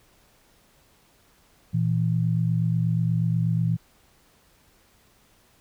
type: tone pair together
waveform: sine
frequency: 116.54 / 164.81 Hz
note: A#2 / E3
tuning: 0 / 0 cents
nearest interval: tritone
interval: 600 cents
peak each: -23 dBFS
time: 1.73-3.77 s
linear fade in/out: 20 ms
effects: pink hiss -60 dBFS RMS until 5.6 s